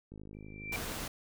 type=click train; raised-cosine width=3 ms; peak=-35 dBFS; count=32; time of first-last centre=0.12-0.715 s; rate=52.1 Hz
type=tone with exponential growth; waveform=sine; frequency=2349 Hz; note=D7; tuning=in tune; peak=-32 dBFS; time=0.34-0.76 s; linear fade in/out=1 ms; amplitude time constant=90 ms
type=noise; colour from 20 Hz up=pink; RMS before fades=-39 dBFS; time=0.72-1.08 s; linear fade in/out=5 ms
effects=none